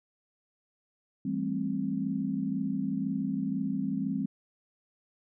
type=chord; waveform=sine; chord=A minor seventh; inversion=second; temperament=just; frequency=165 / 198 / 220 / 264 Hz; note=E3 / G3 / A3 / C4; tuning=+2 / +18 / 0 / +16 cents; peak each=-37 / -32 / -37 / -32 dBFS; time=1.25-4.26 s; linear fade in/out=5 ms; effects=none